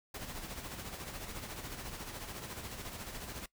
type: noise with tremolo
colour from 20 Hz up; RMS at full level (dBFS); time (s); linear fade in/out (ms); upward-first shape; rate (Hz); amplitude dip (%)
pink; -42; 0.14-3.46; 5; sine; 14; 50
effects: noise-tail reverb RT60 0.1 s tail -20 dB re dry